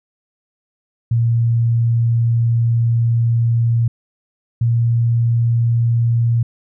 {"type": "tone pair in turn", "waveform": "sine", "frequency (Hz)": [116.54, 117.08], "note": ["A#2", "A#2"], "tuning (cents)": [0, 8], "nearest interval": "unison", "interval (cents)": 8, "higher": "second", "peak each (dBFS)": -12, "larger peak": "neither", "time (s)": [[1.11, 3.88], [4.61, 6.43]], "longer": "first", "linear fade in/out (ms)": 5, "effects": []}